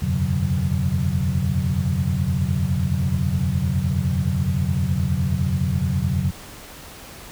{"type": "tone cluster", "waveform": "sine", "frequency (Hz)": [84.3, 93.9, 128.4, 142.5, 183.8], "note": ["E2", "F#2", "C3", "C#3", "F#3"], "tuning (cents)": [39, 26, -32, 48, -11], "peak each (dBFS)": -25, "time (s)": [0.02, 6.31], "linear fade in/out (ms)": 5, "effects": ["pink hiss -40 dBFS RMS until 7.31 s"]}